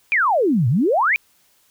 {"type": "exponential two-way sweep", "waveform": "sine", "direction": "down then up", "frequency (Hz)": [2489, 110, 2489], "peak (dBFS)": -14, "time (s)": [0.12, 1.16], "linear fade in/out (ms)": 0, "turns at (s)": 0.68, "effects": ["white hiss -59 dBFS RMS until 1.7 s"]}